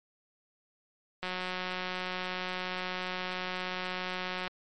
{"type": "click train", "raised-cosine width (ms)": 0.3, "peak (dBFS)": -19, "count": 595, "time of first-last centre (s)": [1.23, 4.476], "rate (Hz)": 183, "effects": ["MP3 48 kbps"]}